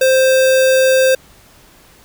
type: tone with sample-and-hold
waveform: sine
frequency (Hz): 523.3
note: C5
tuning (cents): 0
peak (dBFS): -8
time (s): 0.01-1.15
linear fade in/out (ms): 5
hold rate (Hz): 2100
effects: pink hiss -46 dBFS RMS until 2.04 s